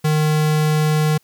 square tone, 153.5 Hz, D#3, 23 cents flat, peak -15 dBFS, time 0.04-1.18 s, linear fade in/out 10 ms, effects white hiss -60 dBFS RMS until 1.23 s

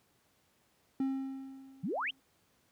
triangle tone with exponential decay, 267.8 Hz, C4, 40 cents sharp, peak -26 dBFS, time 1-2.2 s, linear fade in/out 2 ms, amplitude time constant 260 ms
sine exponential sweep, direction up, 150 to 3322 Hz, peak -32 dBFS, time 1.83-2.11 s, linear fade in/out 10 ms
effects pink hiss -71 dBFS RMS until 2.71 s + high-pass 80 Hz 12 dB/octave

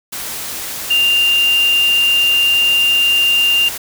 sine tone in noise, 2794 Hz, F7, in tune, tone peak -10 dBFS, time 0.9-3.69 s, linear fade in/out 10 ms, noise white, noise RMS -25 dBFS, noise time 0.12-3.78 s, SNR +12 dB, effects none

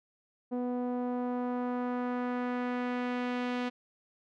sawtooth tone with low-pass filter sweep, 246.9 Hz, B3, in tune, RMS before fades -33 dBFS, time 0.51-3.7 s, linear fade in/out 20 ms, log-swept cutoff 600 to 3200 Hz, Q 1.1, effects none

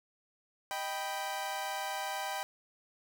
sawtooth chord, Eb augmented, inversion none, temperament equal, 622.3 / 784 / 987.8 Hz, Eb5 / G5 / B5, 0 / 0 / 0 cents, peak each -39 / -33 / -37 dBFS, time 0.71-2.43 s, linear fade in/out 0 ms, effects none

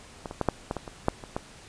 clicks, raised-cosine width 1 ms, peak -20 / -22 / -11 / -7 / -14 / -17 / -23 / -7 / -25 / -14 dBFS, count 10, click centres 0.258 / 0.311 / 0.413 / 0.487 / 0.711 / 0.767 / 0.878 / 1.084 / 1.238 / 1.365 s, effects pink hiss -49 dBFS RMS until 1.68 s + resampled to 22050 Hz

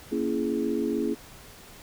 sine chord, A# half-diminished seventh, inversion none, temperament just, 233.1 / 279.7 / 335.6 / 419.5 Hz, A#3 / C#4 / E4 / G#4, 0 / +16 / +31 / +17 cents, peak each -30 dBFS, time 0.11-1.15 s, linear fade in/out 20 ms, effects pink hiss -48 dBFS RMS until 1.82 s

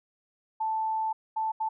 sine tone bursts at uneven times, 880 Hz, A5, in tune, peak -26 dBFS, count 3, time 0.6-1.13 / 1.36-1.52 / 1.6-1.69 s, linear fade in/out 10 ms, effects none

